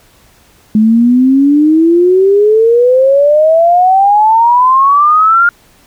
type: exponential sweep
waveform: sine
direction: up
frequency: 212.1 to 1420 Hz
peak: -4 dBFS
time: 0.75-5.49 s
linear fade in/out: 2 ms
effects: pink hiss -46 dBFS RMS until 5.86 s